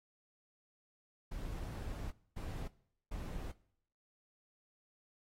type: noise bursts at uneven times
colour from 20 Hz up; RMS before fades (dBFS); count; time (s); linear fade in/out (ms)
brown; -42; 3; 1.31-2.11 / 2.36-2.68 / 3.11-3.52; 10
effects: noise-tail reverb RT60 0.7 s tail -21 dB re dry + AAC 48 kbps